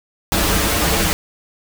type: noise with comb filter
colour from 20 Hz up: pink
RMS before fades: -17 dBFS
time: 0.32-1.13 s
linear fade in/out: 0 ms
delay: 7.9 ms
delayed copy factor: -0.85
effects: none